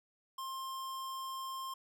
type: tone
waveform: square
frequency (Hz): 1059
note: C6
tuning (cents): +21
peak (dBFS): -40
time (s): 0.38-1.74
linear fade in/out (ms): 5
effects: none